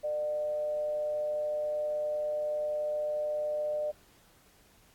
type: tone with frequency modulation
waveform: sine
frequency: 600 Hz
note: D5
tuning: 37 cents sharp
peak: -29 dBFS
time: 0.03-3.92 s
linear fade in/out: 20 ms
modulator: 145 Hz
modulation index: 0.22
effects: pink hiss -62 dBFS RMS until 4.94 s + AAC 64 kbps

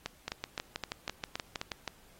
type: two click trains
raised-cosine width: 0.2 ms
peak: -17 / -17 dBFS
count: 11 / 7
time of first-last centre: 0.28-1.877 / 0.06-1.614 s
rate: 6.26 / 3.86 Hz
effects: pink hiss -61 dBFS RMS until 2.19 s + AAC 48 kbps

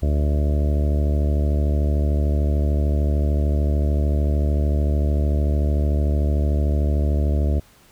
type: harmonic tone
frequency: 73.4 Hz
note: D2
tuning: in tune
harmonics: 1 / 2 / 3 / 4 / 5 / 6 / 7 / 8 / 9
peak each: -17 / -28 / -30 / -32 / -34 / -37 / -38 / -35 / -37 dBFS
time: 0.02-7.6 s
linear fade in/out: 10 ms
effects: pink hiss -53 dBFS RMS until 7.91 s

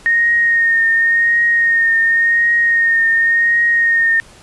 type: tone with vibrato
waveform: sine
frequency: 1850 Hz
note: A#6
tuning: 14 cents flat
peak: -10 dBFS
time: 0.06-4.2 s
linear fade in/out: 0 ms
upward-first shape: triangle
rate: 0.91 Hz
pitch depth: 27 cents each way
effects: pink hiss -43 dBFS RMS until 4.42 s + resampled to 24000 Hz

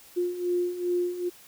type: beating tone pair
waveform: sine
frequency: 352.5 / 355 Hz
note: F4 / F4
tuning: +16 / +28 cents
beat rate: 2.5 Hz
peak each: -31 / -26 dBFS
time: 0.16-1.3 s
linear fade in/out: 20 ms
effects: white hiss -52 dBFS RMS until 1.47 s

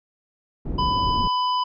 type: low-pass noise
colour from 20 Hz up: pink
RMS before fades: -27 dBFS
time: 0.65-1.28 s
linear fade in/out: 10 ms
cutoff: 320 Hz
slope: 12 dB/octave
type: harmonic tone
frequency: 999 Hz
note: B5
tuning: 20 cents sharp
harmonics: 1 / 3 / 5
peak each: -20 / -30 / -34 dBFS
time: 0.78-1.64 s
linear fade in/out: 10 ms
effects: none

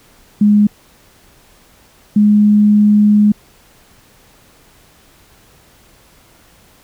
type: tone pair in turn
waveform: sine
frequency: 207.7 / 208.7 Hz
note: G#3 / G#3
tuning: 0 / +9 cents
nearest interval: unison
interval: 9 cents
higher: second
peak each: -6 dBFS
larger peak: neither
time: 0.41-0.67 / 2.16-3.32 s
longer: second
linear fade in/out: 5 ms
effects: pink hiss -48 dBFS RMS until 6.83 s

